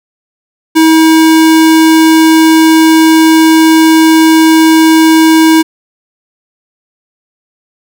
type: tone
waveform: square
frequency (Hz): 320.3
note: E4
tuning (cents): -50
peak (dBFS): -3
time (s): 0.75-5.63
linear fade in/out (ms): 20
effects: none